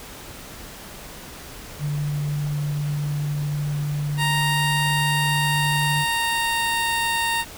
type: tone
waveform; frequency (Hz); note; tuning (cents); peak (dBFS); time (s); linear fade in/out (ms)
sine; 146.83; D3; 0; -22; 1.79-6.06; 50
type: tone with pitch glide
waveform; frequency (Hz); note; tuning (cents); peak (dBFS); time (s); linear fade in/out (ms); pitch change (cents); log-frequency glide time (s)
15% pulse; 931 to 923; A#5 to A#5; -2 to -17; -14; 4.17-7.45; 50; -15; 4.59-7.13
effects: pink hiss -39 dBFS RMS until 7.57 s